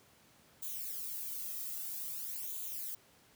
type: noise with flanger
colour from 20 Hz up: violet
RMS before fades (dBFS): -41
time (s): 0.62-2.95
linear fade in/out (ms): 5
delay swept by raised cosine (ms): 0.28 to 1.58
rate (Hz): 0.51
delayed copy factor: +0.9
effects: pink hiss -64 dBFS RMS until 3.35 s + high-pass 80 Hz 12 dB/octave